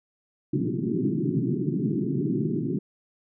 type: band-pass noise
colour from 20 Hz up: pink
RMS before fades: -26 dBFS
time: 0.53-2.79 s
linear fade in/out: 5 ms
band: 120 to 390 Hz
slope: 96 dB/octave
effects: none